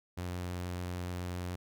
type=tone; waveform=sawtooth; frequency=89.3 Hz; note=F2; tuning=39 cents sharp; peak=-32 dBFS; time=0.17-1.56 s; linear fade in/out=10 ms; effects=none